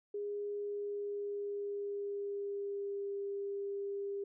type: tone with pitch glide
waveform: sine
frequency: 410 to 399.9 Hz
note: G#4 to G4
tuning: -22 to +35 cents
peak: -36 dBFS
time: 0.14-4.24 s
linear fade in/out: 5 ms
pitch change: -43 cents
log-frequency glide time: 0.52-3.14 s
effects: none